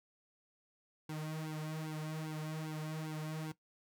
sawtooth tone with flanger, 155.9 Hz, D#3, 4 cents sharp, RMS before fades -41 dBFS, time 1.09-3.52 s, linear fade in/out 5 ms, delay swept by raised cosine 1.6 to 4.2 ms, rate 2.5 Hz, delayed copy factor -0.95, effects noise-tail reverb RT60 0.1 s tail -17 dB re dry

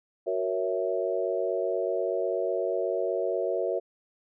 sine chord, F# dominant seventh, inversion none, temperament equal, 370 / 466.2 / 554.4 / 659.3 Hz, F#4 / A#4 / C#5 / E5, 0 / 0 / 0 / 0 cents, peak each -31 dBFS, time 0.26-3.8 s, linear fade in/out 20 ms, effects none

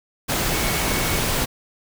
sine tone in noise, 2217 Hz, C#7, in tune, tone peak -32 dBFS, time 0.51-1.19 s, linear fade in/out 20 ms, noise pink, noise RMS -22 dBFS, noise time 0.28-1.46 s, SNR -13 dB, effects none

